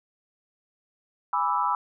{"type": "chord", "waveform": "sine", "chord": "E dominant seventh", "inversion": "first", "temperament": "equal with one note detuned", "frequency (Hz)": [824.9, 987.8, 1174.7, 1318.5], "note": ["G#5", "B5", "D6", "E6"], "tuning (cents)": [-12, 0, 0, 0], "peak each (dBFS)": [-30, -25, -30, -28], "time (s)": [1.33, 1.75], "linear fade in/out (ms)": 2, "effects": []}